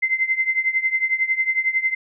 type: tone with tremolo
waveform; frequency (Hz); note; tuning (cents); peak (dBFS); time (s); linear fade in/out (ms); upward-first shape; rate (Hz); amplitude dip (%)
sine; 2073; C7; -17; -14; 0.02-1.95; 10; triangle; 11; 90
effects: none